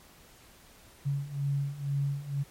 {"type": "beating tone pair", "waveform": "sine", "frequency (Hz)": [139.2, 141.3], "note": ["C#3", "C#3"], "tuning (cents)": [8, 34], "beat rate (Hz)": 2.1, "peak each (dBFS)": [-33, -30], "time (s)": [1.05, 2.44], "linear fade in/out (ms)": 20, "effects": ["pink hiss -56 dBFS RMS until 2.5 s", "MP3 64 kbps"]}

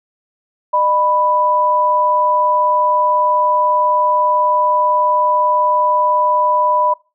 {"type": "tone pair together", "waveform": "sine", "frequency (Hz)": [607.3, 989], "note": ["D#5", "B5"], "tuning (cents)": [-42, 2], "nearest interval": "minor sixth", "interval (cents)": 844, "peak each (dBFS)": [-18, -12], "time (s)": [0.73, 6.94], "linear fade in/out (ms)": 10, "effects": ["noise-tail reverb RT60 0.3 s tail -23 dB re dry"]}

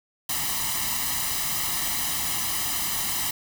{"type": "noise with comb filter", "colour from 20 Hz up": "white", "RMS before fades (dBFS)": -27, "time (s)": [0.29, 3.31], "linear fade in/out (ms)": 5, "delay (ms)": 1, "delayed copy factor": 0.75, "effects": []}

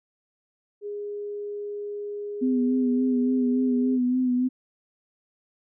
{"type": "tone", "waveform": "sine", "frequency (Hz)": 411.5, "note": "G#4", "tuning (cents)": -16, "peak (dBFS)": -30, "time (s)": [0.81, 3.99], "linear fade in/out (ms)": 50}
{"type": "tone with vibrato", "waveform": "sine", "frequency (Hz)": 251.9, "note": "B3", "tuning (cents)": 34, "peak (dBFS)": -20, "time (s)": [2.41, 4.49], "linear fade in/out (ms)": 20, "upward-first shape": "sine", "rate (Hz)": 3.5, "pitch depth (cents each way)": 33}
{"effects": []}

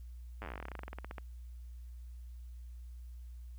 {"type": "slowing click train", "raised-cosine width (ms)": 0.5, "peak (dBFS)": -28, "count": 26, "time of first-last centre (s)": [0.42, 1.182], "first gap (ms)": 9, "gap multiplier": 1.09, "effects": ["added 60 Hz sine -45 dBFS peak until 3.58 s", "white hiss -73 dBFS RMS until 3.58 s"]}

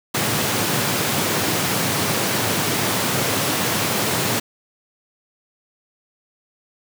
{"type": "high-pass noise", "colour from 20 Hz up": "pink", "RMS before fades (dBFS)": -21, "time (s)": [0.14, 4.4], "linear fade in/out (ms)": 10, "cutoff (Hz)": 100, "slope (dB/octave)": 48, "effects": []}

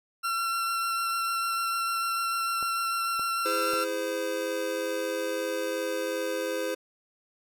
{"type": "tone with vibrato", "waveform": "40% pulse", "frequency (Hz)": 1359, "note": "F6", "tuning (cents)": -48, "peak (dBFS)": -26, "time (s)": [0.23, 3.85], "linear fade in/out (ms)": 20, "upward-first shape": "sine", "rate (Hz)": 6.7, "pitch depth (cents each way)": 10}
{"type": "clicks", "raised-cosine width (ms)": 1, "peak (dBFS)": -27, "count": 3, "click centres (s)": [2.627, 3.195, 3.735]}
{"type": "chord", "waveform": "square", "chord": "E augmented", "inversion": "none", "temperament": "just", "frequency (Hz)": [329.6, 412, 515], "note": ["E4", "G#4", "B#4"], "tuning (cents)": [0, -14, -28], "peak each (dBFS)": [-36, -36, -31], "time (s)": [3.45, 6.75], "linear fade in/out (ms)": 10}
{"effects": []}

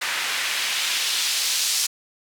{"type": "noise with band-pass filter sweep", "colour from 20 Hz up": "white", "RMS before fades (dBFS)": -24, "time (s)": [0.01, 1.87], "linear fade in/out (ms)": 10, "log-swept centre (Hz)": [1800, 5400], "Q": 1.1, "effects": []}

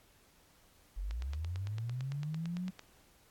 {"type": "linear sweep", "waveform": "sine", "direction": "up", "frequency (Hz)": [41.37, 188.5], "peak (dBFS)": -35, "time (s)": [0.96, 2.71], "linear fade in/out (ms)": 20}
{"type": "click train", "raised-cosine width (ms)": 0.2, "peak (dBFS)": -29, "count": 16, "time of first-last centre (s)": [1.11, 2.794], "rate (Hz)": 8.91}
{"effects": ["pink hiss -65 dBFS RMS until 3.3 s", "AAC 64 kbps"]}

